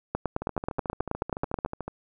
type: two click trains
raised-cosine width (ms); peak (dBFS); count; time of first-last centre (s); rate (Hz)
1; -12 / -19; 15 / 21; 0.15-1.649 / 0.42-1.88; 9.34 / 13.7
effects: none